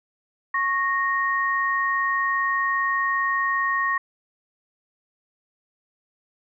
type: tone pair together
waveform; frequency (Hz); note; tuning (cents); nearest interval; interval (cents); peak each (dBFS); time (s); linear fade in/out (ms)
sine; 1100 / 1862.5; C#6 / A#6; -14 / -2; major sixth; 912; -23; 0.54-3.98; 5
effects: none